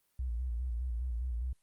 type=tone with vibrato; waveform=sine; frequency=60.4 Hz; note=B1; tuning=38 cents flat; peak=-32 dBFS; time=0.19-1.53 s; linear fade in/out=5 ms; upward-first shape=square; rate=4.9 Hz; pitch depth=81 cents each way; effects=white hiss -75 dBFS RMS until 1.62 s + Opus 32 kbps